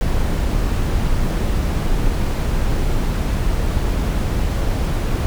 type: noise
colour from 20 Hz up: brown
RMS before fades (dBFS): -18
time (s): 0.01-5.26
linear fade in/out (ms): 0
effects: none